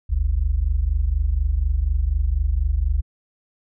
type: tone pair together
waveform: sine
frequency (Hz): 48.39 / 72.5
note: G1 / D2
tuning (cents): -22 / -22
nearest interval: perfect fifth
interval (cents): 700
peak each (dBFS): -20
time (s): 0.09-3.02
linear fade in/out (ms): 20
effects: none